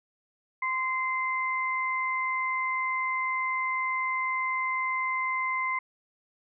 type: tone pair together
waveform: sine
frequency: 1038 / 2076 Hz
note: C6 / C7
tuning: -14 / -14 cents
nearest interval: octave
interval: 1200 cents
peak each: -29 / -29 dBFS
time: 0.62-5.79 s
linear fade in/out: 5 ms
effects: none